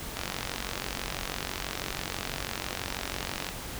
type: click train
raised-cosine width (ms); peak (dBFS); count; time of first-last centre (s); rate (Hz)
0.2; -14; 154; 0.17-3.489; 46.1
effects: added 50 Hz sine -47 dBFS peak until 3.79 s + pink hiss -39 dBFS RMS until 3.79 s